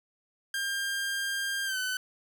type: tone with pitch glide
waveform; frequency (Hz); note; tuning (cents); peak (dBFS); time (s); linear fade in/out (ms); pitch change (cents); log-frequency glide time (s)
sawtooth; 1600 to 1511.1; G6 to F#6; +35 to +36; -26; 0.54-1.97; 2; -99; 1.65-1.78
effects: none